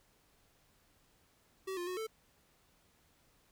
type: tone with pitch steps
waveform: square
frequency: 381.4 / 351.3 / 366 / 442 Hz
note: G4 / F4 / F#4 / A4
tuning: -47 / +10 / -19 / +8 cents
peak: -38 dBFS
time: 1.67-2.07 s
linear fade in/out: 10 ms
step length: 100 ms
effects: pink hiss -70 dBFS RMS until 3.51 s